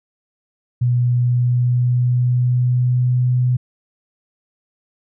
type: tone with pitch glide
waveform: sine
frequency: 122.5 to 125.07 Hz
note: B2 to B2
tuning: -14 to +22 cents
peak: -13 dBFS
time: 0.81-3.57 s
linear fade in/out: 10 ms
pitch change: +36 cents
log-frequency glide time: 1.12-3.32 s
effects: none